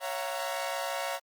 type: chord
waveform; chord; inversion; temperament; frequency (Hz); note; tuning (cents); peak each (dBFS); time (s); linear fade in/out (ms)
sawtooth; F# dominant seventh; second; equal with one note detuned; 554.4 / 673.5 / 740 / 932.3; C#5 / E5 / F#5 / A#5; 0 / +37 / 0 / 0; -32 / -33 / -35 / -34; 0-1.2; 50
effects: Opus 32 kbps